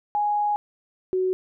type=tone pair in turn; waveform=sine; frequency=830.6 / 371.9 Hz; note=G#5 / F#4; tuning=0 / +9 cents; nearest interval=octave + major second; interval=1391 cents; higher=first; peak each=-20 dBFS; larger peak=neither; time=0.15-0.56 / 1.13-1.33 s; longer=first; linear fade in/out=0 ms; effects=none